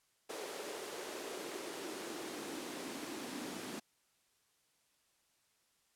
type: noise with high-pass filter sweep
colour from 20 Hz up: pink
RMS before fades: -44 dBFS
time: 0.29-3.8 s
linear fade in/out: 10 ms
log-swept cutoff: 440 to 250 Hz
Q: 3.1
effects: white hiss -75 dBFS RMS until 5.95 s + low-pass 11000 Hz 12 dB/octave